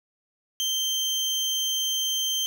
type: tone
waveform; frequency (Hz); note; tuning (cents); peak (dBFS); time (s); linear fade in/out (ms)
30% pulse; 3136; G7; 0; -21; 0.6-2.46; 0
effects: none